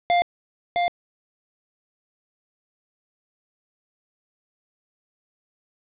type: tone with echo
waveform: square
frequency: 700 Hz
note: F5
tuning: 4 cents sharp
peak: -17 dBFS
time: 0.1-0.22 s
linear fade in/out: 0 ms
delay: 660 ms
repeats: 1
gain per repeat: -3 dB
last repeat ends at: 0.88 s
effects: resampled to 8000 Hz + 8-bit